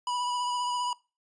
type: tone with vibrato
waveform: square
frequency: 981 Hz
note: B5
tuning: 12 cents flat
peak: -29 dBFS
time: 0.07-0.93 s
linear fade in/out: 2 ms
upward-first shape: sine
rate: 15 Hz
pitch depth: 20 cents each way
effects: noise-tail reverb RT60 0.3 s tail -22 dB re dry + resampled to 22050 Hz